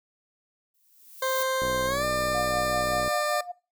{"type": "noise with exponential growth", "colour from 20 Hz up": "violet", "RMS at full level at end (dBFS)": -31, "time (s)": [0.74, 1.43], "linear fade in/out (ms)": 5, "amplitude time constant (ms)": 150}
{"type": "tone with pitch glide", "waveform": "20% pulse", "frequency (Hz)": [524, 598.5], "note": ["C5", "D5"], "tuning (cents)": [2, 33], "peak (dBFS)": -20, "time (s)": [1.22, 3.41], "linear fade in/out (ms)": 5, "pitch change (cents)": 231, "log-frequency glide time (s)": [1.86, 2.04]}
{"type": "click train", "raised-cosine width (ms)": 2, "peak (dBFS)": -22, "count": 93, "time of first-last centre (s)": [1.62, 3.078], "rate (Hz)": 63.1}
{"type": "tone with tremolo", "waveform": "sine", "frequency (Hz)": 711, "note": "F5", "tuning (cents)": 31, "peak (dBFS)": -28, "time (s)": [2.34, 3.52], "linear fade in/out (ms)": 10, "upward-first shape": "sine", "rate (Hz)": 5.2, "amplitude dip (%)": 80}
{"effects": ["noise-tail reverb RT60 0.3 s tail -20 dB re dry"]}